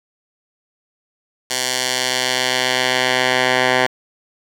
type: tone with band-pass filter sweep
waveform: 10% pulse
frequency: 127.4 Hz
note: C3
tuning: 46 cents flat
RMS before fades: -18 dBFS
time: 1.5-3.87 s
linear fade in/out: 10 ms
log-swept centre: 6200 to 1700 Hz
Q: 0.81
effects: none